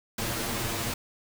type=noise with comb filter; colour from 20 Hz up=pink; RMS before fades=-31 dBFS; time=0.18-0.94 s; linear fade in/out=5 ms; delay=8.7 ms; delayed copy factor=+0.85; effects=none